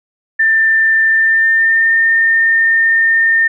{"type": "tone with pitch glide", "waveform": "sine", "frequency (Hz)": [1786, 1816.2], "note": ["A6", "A#6"], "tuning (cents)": [25, -46], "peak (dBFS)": -8, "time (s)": [0.39, 3.48], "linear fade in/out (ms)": 10, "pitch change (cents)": 29, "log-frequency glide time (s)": [1.08, 1.97], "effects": []}